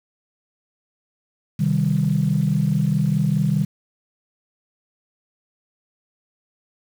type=chord; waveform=sine; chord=C minor; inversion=none; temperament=equal; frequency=130.81 / 155.56 / 196 Hz; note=C3 / Eb3 / G3; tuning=0 / 0 / 0 cents; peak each=-22 / -19 / -21 dBFS; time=1.59-3.65 s; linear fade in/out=10 ms; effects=tanh soft clip ceiling -8 dBFS + 7-bit